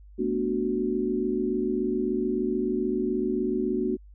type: chord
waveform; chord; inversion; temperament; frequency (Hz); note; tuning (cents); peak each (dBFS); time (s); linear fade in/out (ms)
sine; B minor seventh; third; equal; 220 / 246.9 / 293.7 / 370; A3 / B3 / D4 / F#4; 0 / 0 / 0 / 0; -31 / -30 / -31 / -27; 0.18-3.97; 20
effects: added 50 Hz sine -46 dBFS peak until 4.14 s